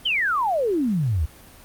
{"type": "exponential sweep", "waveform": "sine", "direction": "down", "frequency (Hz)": [3207, 69], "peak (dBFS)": -19, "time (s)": [0.05, 1.26], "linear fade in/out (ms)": 10, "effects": ["pink hiss -47 dBFS RMS until 1.64 s", "Opus 32 kbps"]}